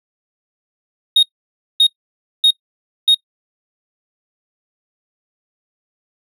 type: tone bursts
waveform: triangle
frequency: 3729 Hz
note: A#7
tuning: in tune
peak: -5 dBFS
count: 4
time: 1.16-3.146 s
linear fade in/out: 5 ms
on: 69 ms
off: 570 ms
effects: noise-tail reverb RT60 0.1 s tail -26 dB re dry + tanh soft clip ceiling -1 dBFS